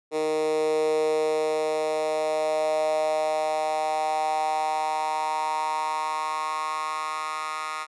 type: tone with high-pass filter sweep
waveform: 10% pulse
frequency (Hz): 155.4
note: D#3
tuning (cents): -2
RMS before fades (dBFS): -26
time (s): 0.11-7.87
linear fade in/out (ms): 50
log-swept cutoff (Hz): 410 to 1300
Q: 5.4
effects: resampled to 24000 Hz